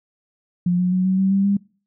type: tone with pitch steps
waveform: sine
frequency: 177.1 / 180.72 / 184.41 / 188.17 / 192.02 / 195.94 / 199.94 Hz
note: F3 / F#3 / F#3 / F#3 / G3 / G3 / G3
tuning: +24 / -40 / -6 / +29 / -35 / -1 / +34 cents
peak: -15 dBFS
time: 0.66-1.57 s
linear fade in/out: 5 ms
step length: 130 ms
effects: noise-tail reverb RT60 0.4 s tail -24 dB re dry